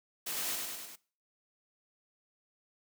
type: noise with echo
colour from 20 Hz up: white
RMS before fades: -37 dBFS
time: 0.26-0.56 s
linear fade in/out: 10 ms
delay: 100 ms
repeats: 4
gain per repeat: -3 dB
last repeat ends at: 0.96 s
effects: noise-tail reverb RT60 0.4 s tail -21 dB re dry + high-pass 200 Hz 12 dB/octave